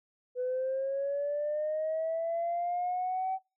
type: linear sweep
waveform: sine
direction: up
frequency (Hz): 495.7 to 765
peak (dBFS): -28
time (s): 0.35-3.39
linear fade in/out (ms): 50
effects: noise-tail reverb RT60 0.3 s tail -26 dB re dry + tanh soft clip ceiling -25 dBFS